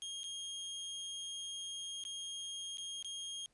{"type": "tone with dropouts", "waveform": "sawtooth", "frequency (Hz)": 3241, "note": "G#7", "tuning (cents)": -43, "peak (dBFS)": -38, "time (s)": [0.02, 3.46], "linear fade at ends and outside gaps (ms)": 0, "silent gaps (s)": [[0.233, 0.241], [2.038, 2.051], [2.772, 2.782], [3.026, 3.046]], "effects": ["pink hiss -75 dBFS RMS until 3.53 s", "resampled to 24000 Hz"]}